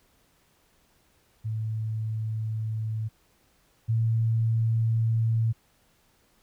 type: tone pair in turn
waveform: sine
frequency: 110 / 113.16 Hz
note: A2 / A2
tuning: 0 / +49 cents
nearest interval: unison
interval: 49 cents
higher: second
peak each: -27 / -21 dBFS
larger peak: second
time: 1.44-3.09 / 3.88-5.53 s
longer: neither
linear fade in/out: 20 ms
effects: pink hiss -65 dBFS RMS until 6.42 s